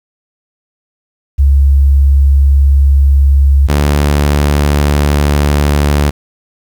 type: tone pair in turn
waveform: sine / sawtooth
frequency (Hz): 69.2 / 72.74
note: C#2 / D2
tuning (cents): -2 / -16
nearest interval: minor second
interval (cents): 86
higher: second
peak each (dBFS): -4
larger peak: neither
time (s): 1.38-3.68 / 3.68-6.11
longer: second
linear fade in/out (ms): 20
effects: 7-bit